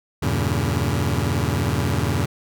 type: chord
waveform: sawtooth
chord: E diminished seventh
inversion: none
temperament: just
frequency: 82.41 / 98.89 / 118.67 / 142.4 Hz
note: E2 / G2 / Bb2 / Db3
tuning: 0 / +16 / +31 / +47 cents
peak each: -21 dBFS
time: 0.22-2.26 s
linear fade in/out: 10 ms
effects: none